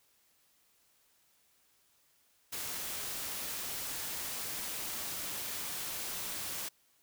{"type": "noise", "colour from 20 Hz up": "white", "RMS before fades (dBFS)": -39, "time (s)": [2.52, 6.69], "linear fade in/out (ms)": 10, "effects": ["white hiss -70 dBFS RMS until 7.02 s"]}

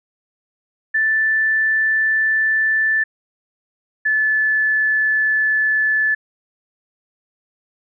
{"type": "tone pair in turn", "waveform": "sine", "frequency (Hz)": [1760, 1735.8], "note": ["A6", "A6"], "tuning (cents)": [0, -24], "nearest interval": "unison", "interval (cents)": 24, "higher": "first", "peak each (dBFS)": -14, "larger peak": "neither", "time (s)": [[0.94, 3.04], [4.05, 6.15]], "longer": "neither", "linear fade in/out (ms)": 10, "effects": []}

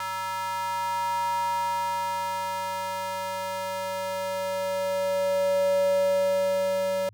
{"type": "tone with high-pass filter sweep", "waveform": "square", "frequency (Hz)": 189.1, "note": "F#3", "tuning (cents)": 38, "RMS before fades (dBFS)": -27, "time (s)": [0, 7.09], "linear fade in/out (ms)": 2, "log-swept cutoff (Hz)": [1100, 490], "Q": 6.1, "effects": ["added 105 Hz sine -51 dBFS peak until 7.13 s"]}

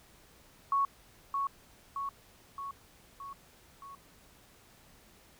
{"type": "tone with echo", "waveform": "sine", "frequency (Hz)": 1108.7, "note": "C#6", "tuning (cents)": 0, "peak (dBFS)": -25, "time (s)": [0.72, 0.85], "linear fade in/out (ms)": 2, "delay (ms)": 620, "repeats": 5, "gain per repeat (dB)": -4, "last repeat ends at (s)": 3.95, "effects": ["pink hiss -60 dBFS RMS until 5.39 s"]}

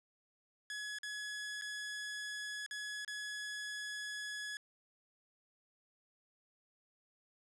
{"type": "tone with dropouts", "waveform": "sawtooth", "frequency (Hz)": 1689, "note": "G#6", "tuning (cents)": 29, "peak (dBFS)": -37, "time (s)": [0.7, 4.57], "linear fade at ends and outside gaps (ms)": 1, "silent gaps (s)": [[0.986, 1.032], [1.613, 1.62], [2.663, 2.71], [3.048, 3.078]], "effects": ["resampled to 22050 Hz"]}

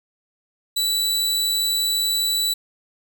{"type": "tone", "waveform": "sawtooth", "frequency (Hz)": 3951, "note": "B7", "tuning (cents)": 0, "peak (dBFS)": -16, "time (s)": [0.76, 2.54], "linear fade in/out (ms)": 10, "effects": []}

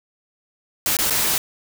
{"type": "noise with dropouts", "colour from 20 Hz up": "white", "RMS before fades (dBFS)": -20, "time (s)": [0.86, 1.38], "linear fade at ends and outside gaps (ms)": 1, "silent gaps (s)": [[0.968, 0.988], [1.099, 1.106]], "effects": []}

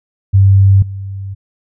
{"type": "tone with level steps", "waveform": "sine", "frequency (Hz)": 97.6, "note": "G2", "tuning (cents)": -7, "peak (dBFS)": [-4, -21], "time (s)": [0.33, 1.35], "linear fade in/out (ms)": 20, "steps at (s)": 0.82, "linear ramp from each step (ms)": 5, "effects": []}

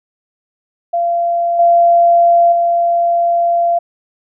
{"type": "tone with level steps", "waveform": "sine", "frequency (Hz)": 687, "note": "F5", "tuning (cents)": -29, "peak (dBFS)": [-12, -6, -10], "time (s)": [0.93, 3.79], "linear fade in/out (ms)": 10, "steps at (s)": [1.59, 2.52], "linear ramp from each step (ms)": 5, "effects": []}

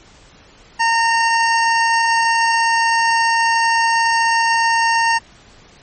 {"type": "tone", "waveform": "25% pulse", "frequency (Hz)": 917, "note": "A#5", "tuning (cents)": -29, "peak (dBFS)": -9, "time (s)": [0.79, 5.19], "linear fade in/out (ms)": 20, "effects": ["pink hiss -46 dBFS RMS until 5.82 s", "MP3 32 kbps"]}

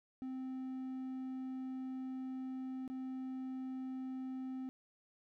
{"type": "tone with dropouts", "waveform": "triangle", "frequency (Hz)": 260.2, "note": "C4", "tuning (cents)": -9, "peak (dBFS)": -38, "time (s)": [0.22, 4.69], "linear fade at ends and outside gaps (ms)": 0, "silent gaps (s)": [2.878, 2.9], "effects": []}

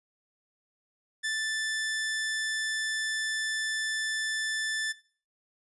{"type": "tone", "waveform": "sawtooth", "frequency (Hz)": 1760, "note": "A6", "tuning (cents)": 0, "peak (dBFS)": -25, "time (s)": [1.23, 4.93], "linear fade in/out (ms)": 20, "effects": ["noise-tail reverb RT60 0.4 s tail -17 dB re dry", "resampled to 24000 Hz"]}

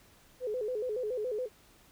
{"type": "tone with vibrato", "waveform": "sine", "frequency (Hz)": 462.9, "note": "A#4", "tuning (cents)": -12, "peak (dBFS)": -31, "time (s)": [0.4, 1.49], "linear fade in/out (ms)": 50, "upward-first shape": "square", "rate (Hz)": 7.1, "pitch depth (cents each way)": 150, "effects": ["pink hiss -61 dBFS RMS until 1.91 s"]}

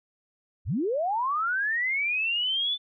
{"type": "linear sweep", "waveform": "sine", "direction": "up", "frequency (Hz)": [51.91, 3526], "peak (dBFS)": -24, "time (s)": [0.65, 2.78], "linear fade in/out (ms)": 50, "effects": []}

